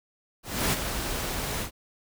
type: noise with ADSR envelope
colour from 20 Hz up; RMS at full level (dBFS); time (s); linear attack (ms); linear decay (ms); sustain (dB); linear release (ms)
pink; -23; 0.43-1.71; 300; 18; -8; 90
effects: none